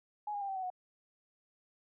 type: tone with pitch steps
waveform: sine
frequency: 837 / 815.1 / 793.7 / 772.9 / 752.6 / 732.9 Hz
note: G#5 / G#5 / G5 / G5 / F#5 / F#5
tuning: +13 / -33 / +21 / -25 / +29 / -17 cents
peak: -35 dBFS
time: 0.27-0.702 s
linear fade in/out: 5 ms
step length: 72 ms
effects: none